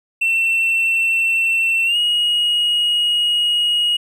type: tone with pitch glide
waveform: triangle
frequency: 2694 to 2887 Hz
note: E7 to F#7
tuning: +37 to -43 cents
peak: -12 dBFS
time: 0.21-3.97 s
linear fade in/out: 10 ms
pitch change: +120 cents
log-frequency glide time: 1.85-1.97 s
effects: tanh soft clip ceiling -8 dBFS